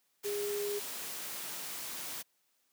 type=tone in noise; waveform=sine; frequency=410 Hz; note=G#4; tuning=22 cents flat; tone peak=-33 dBFS; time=0.24-0.8 s; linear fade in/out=20 ms; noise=white; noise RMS=-41 dBFS; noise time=0.23-2.23 s; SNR=+5 dB; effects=white hiss -75 dBFS RMS until 2.72 s + high-pass 150 Hz 12 dB/octave